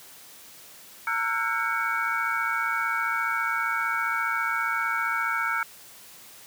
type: tone cluster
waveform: sine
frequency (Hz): 914 / 1339 / 1454 / 1608 / 2238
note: A#5 / E6 / F#6 / G6 / C#7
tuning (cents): -34 / +27 / -31 / +44 / +16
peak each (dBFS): -33 / -28 / -30 / -32 / -31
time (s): 1.07-5.63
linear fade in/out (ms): 2
effects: white hiss -48 dBFS RMS until 6.46 s + high-pass 80 Hz 12 dB/octave